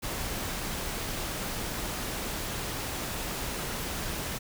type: noise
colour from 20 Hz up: pink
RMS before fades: -34 dBFS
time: 0.02-4.39 s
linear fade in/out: 20 ms
effects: none